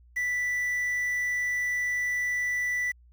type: tone with quantisation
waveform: triangle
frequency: 1973 Hz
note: B6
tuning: 2 cents flat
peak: -24 dBFS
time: 0.16-2.92 s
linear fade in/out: 10 ms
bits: 8
effects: added 60 Hz sine -53 dBFS peak until 3.12 s